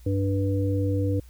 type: harmonic tone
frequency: 97.9 Hz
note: G2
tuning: 2 cents flat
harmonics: 1 / 3 / 5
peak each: -23 / -28 / -30 dBFS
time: 0.06-1.2 s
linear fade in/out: 5 ms
effects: added 60 Hz sine -45 dBFS peak until 1.29 s + white hiss -59 dBFS RMS until 1.29 s